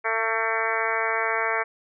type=harmonic tone; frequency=224.5 Hz; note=A3; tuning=35 cents sharp; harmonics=2 / 3 / 4 / 5 / 6 / 7 / 8 / 9 / 10; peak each=-31 / -31 / -31 / -31 / -31 / -31 / -31 / -31 / -31 dBFS; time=0.04-1.64 s; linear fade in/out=20 ms; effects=none